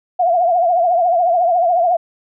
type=tone with vibrato; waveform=sine; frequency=698.5 Hz; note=F5; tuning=in tune; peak=-11 dBFS; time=0.19-1.97 s; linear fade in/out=10 ms; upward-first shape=triangle; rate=14 Hz; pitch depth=110 cents each way; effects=none